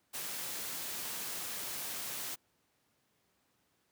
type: noise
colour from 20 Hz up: white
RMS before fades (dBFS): -40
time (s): 0.13-2.36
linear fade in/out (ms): 20
effects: pink hiss -75 dBFS RMS until 3.91 s + high-pass 100 Hz 12 dB/octave